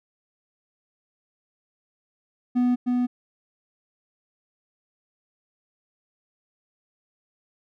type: tone with echo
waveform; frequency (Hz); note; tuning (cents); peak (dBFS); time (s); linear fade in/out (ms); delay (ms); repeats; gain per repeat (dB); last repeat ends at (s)
triangle; 246.9; B3; 0; -16; 2.55-2.76; 20; 310; 1; -2; 3.07
effects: none